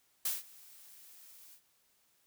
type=noise with ADSR envelope; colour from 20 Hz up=blue; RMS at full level=-32 dBFS; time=0.25-1.61 s; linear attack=5 ms; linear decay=170 ms; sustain=-24 dB; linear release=79 ms; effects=white hiss -72 dBFS RMS until 2.26 s